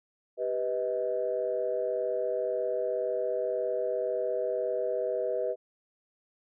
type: chord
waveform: sine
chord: G augmented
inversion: none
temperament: equal with one note detuned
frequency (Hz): 392 / 493.9 / 630.9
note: G4 / B4 / D#5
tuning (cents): 0 / 0 / +24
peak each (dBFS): -34 / -30 / -31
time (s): 0.37-5.56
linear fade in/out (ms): 50
effects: tanh soft clip ceiling -18 dBFS